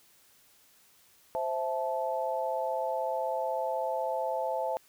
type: chord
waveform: sine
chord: A minor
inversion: first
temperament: equal with one note detuned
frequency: 523.3 / 659.3 / 870.9 Hz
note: C5 / E5 / A5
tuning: 0 / 0 / -18 cents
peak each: -33 dBFS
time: 1.35-4.77 s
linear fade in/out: 0 ms
effects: white hiss -62 dBFS RMS until 4.88 s